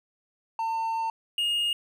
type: tone pair in turn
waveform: triangle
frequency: 902 / 2849 Hz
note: A5 / F7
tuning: +43 / +34 cents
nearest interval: octave + minor sixth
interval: 1991 cents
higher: second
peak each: -24 / -22 dBFS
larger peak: second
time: 0.59-1.1 / 1.38-1.73 s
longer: first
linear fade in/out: 2 ms
effects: none